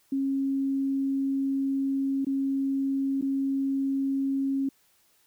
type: tone with dropouts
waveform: sine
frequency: 272.1 Hz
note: C#4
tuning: 32 cents flat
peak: -24 dBFS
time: 0.12-4.69 s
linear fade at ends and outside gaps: 5 ms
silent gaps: 2.248-2.267 / 3.213-3.223 s
effects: white hiss -65 dBFS RMS until 5.26 s